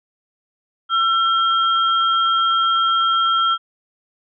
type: tone pair together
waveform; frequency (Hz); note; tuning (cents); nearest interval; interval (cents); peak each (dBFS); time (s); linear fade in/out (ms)
sine; 1346 / 3218; E6 / G7; +36 / +45; octave + minor third; 1509; -15 / -21; 0.89-3.58; 50
effects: none